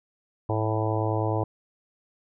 harmonic tone with a mistuned harmonic, 109.5 Hz, A2, 8 cents flat, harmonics 1 / 3 / 4 / 5 / 6 / 7 / 8 / 9, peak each -26 / -31 / -32 / -33 / -34 / -34 / -35 / -36 dBFS, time 0.49-1.44 s, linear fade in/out 5 ms, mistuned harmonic 1, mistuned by -28 cents, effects none

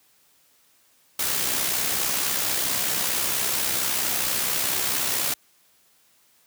white noise with amplitude modulation, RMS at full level -23 dBFS, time 1.19-5.34 s, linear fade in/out 5 ms, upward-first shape sine, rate 64.4 Hz, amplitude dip 40%, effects white hiss -61 dBFS RMS until 6.46 s + high-pass 80 Hz 12 dB/octave

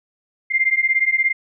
sine beating tone pair, 2093 / 2110 Hz, C7 / C7, 0 / +14 cents, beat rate 17 Hz, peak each -18 dBFS, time 0.5-1.33 s, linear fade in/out 20 ms, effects none

